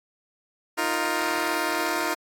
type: chord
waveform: 10% pulse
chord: Eb suspended second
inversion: none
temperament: just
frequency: 311.1 / 350 / 466.7 Hz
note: Eb4 / F4 / Bb4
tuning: 0 / +4 / +2 cents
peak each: -20 / -19 / -24 dBFS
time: 0.77-2.15 s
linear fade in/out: 20 ms
effects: AAC 64 kbps